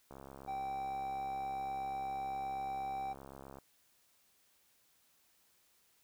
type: click train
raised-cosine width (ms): 1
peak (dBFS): -36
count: 237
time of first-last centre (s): 0.11-3.586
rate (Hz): 67.9
type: tone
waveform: triangle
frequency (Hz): 776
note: G5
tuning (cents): -18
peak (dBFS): -35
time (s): 0.47-3.14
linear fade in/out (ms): 20
effects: white hiss -71 dBFS RMS until 6.03 s